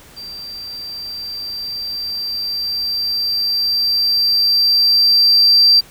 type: tone with level ramp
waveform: triangle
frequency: 4699 Hz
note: D8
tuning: in tune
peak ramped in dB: -28 to -4 dBFS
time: 0.16-5.81 s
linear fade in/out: 20 ms
effects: tanh soft clip ceiling -4 dBFS + pink hiss -43 dBFS RMS until 5.9 s